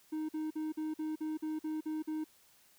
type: tone bursts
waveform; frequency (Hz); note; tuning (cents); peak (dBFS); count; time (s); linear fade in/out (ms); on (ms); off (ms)
triangle; 311.1; D#4; 0; -32; 10; 0.12-2.243; 10; 170; 47
effects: white hiss -65 dBFS RMS until 2.78 s